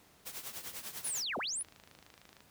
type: noise with tremolo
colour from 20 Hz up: white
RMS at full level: -41 dBFS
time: 0.25-1.24 s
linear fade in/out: 20 ms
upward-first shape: triangle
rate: 10 Hz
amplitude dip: 80%
type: linear two-way sweep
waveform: sine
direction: down then up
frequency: 10780 to 164.1 to 10780 Hz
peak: -34 dBFS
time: 1.04-1.63 s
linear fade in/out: 10 ms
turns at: 1.38 s
type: click train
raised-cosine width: 0.2 ms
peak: -37 dBFS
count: 22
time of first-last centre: 1.61-2.405 s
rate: 26.4 Hz
effects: pink hiss -63 dBFS RMS until 2.5 s + high-pass 60 Hz 12 dB/octave